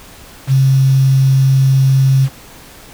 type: tone with quantisation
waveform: sine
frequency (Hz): 134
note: C3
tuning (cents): +42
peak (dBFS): -7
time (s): 0.47-2.29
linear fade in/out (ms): 50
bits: 5
effects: pink hiss -38 dBFS RMS until 2.93 s